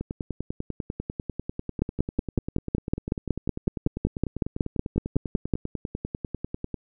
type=two click trains; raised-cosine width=3 ms; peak=-9 / -17 dBFS; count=21 / 69; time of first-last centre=1.82-5.537 / 0.01-6.743 s; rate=5.38 / 10.1 Hz; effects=none